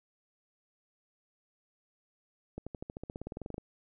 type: accelerating click train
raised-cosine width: 2 ms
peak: -26 dBFS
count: 18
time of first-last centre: 2.58-3.581 s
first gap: 86 ms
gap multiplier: 0.95
effects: none